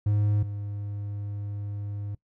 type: tone pair in turn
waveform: triangle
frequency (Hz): 103.83 / 102.16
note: G#2 / G#2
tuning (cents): 0 / -28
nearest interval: unison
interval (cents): 28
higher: first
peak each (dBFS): -19 / -29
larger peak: first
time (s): 0.06-0.43 / 0.43-2.15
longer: second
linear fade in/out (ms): 5
effects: noise-tail reverb RT60 0.1 s tail -21 dB re dry